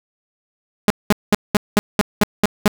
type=tone bursts; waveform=sawtooth; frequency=207.7 Hz; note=G#3; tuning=in tune; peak=-6 dBFS; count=9; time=0.88-2.678 s; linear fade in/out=0 ms; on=22 ms; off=200 ms; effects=none